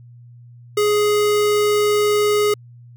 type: tone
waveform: square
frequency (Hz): 417.2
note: G#4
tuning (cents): +8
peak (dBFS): -15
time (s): 0.77-2.54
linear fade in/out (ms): 5
effects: added 120 Hz sine -40 dBFS peak until 2.96 s